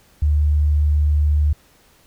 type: tone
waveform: sine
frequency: 74.4 Hz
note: D2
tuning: 23 cents sharp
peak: -13 dBFS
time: 0.22-1.53 s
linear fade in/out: 5 ms
effects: pink hiss -54 dBFS RMS until 2.06 s